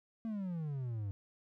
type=exponential sweep; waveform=triangle; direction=down; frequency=230.1 to 96.2 Hz; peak=-34 dBFS; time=0.25-1.11 s; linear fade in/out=0 ms; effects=none